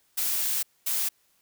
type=noise bursts at uneven times; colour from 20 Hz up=blue; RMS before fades=-27 dBFS; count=2; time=0.17-0.63 / 0.86-1.09 s; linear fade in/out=10 ms; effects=white hiss -67 dBFS RMS until 1.41 s